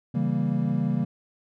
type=chord; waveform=triangle; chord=C# diminished seventh; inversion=none; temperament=equal; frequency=138.59 / 164.81 / 196 / 233.1 Hz; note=C#3 / E3 / G3 / Bb3; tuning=0 / 0 / 0 / 0 cents; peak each=-26 dBFS; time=0.14-1.05 s; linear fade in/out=10 ms; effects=none